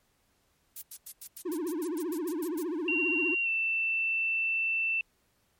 violet noise bursts, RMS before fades -39 dBFS, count 13, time 0.76-2.63 s, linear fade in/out 5 ms, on 58 ms, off 93 ms
triangle tone with vibrato, 329.6 Hz, E4, in tune, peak -28 dBFS, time 1.45-3.35 s, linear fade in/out 10 ms, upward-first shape triangle, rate 15 Hz, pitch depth 240 cents each way
sine tone with pitch glide, 2757 to 2671 Hz, F7 to E7, -23 to +22 cents, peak -26 dBFS, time 2.88-5.01 s, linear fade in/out 2 ms, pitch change -55 cents, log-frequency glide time 3.43-3.49 s
effects pink hiss -71 dBFS RMS until 5.59 s + MP3 64 kbps

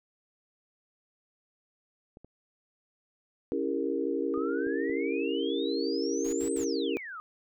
clicks, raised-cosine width 2 ms, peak -35 dBFS, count 5, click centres 2.171 / 2.246 / 4.376 / 4.669 / 4.898 s
sine chord, C# diminished seventh, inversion none, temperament equal with one note detuned, 277.2 / 329.6 / 400.7 / 466.2 Hz, C#4 / E4 / G4 / Bb4, 0 / 0 / +38 / 0 cents, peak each -33 dBFS, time 3.52-6.97 s, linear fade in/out 0 ms
sine exponential two-way sweep, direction up then down, 1202 to 8430 to 1202 Hz, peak -38 dBFS, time 4.34-7.2 s, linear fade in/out 0 ms, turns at 6.55 s
pink noise bursts, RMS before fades -47 dBFS, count 3, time 6.24-6.648 s, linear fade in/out 10 ms, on 92 ms, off 66 ms
effects none

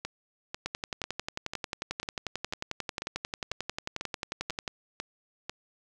two click trains, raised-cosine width 0.2 ms, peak -17 / -15 dBFS, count 12 / 46, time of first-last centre 0.05-5.496 / 0.66-4.678 s, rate 2.02 / 11.2 Hz, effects none

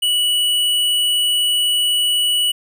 square tone, 2944 Hz, F#7, 9 cents flat, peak -15 dBFS, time 0.02-2.52 s, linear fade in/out 10 ms, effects none

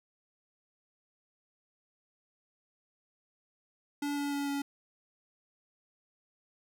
square tone with pitch steps, 287.9 / 285.7 / 283.6 / 281.5 Hz, D4 / D4 / C#4 / C#4, -34 / -48 / +40 / +27 cents, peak -32 dBFS, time 4.02-4.62 s, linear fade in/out 5 ms, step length 150 ms, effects none

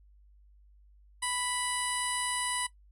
15% pulse tone with low-pass filter, 987.8 Hz, B5, in tune, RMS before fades -32 dBFS, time 1.22-2.67 s, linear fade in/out 10 ms, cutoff 9500 Hz, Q 7.1, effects noise-tail reverb RT60 0.1 s tail -17 dB re dry + added 50 Hz sine -56 dBFS peak until 2.91 s

